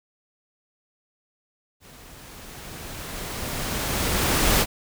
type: noise with level ramp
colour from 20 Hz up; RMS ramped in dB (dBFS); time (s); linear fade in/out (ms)
pink; -48 to -18; 1.8-4.66; 50
effects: none